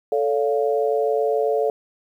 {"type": "chord", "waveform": "sine", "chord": "A augmented", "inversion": "none", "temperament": "equal with one note detuned", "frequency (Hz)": [440, 567.3, 698.5], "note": ["A4", "C#5", "E#5"], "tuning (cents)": [0, 40, 0], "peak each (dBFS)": [-20, -23, -25], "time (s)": [0.12, 1.7], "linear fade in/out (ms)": 2, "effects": ["9-bit"]}